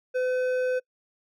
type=tone with hard clipping; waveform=sine; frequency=507 Hz; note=B4; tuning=45 cents sharp; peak=-25 dBFS; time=0.14-0.8 s; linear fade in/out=20 ms; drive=8 dB; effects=noise-tail reverb RT60 0.1 s tail -25 dB re dry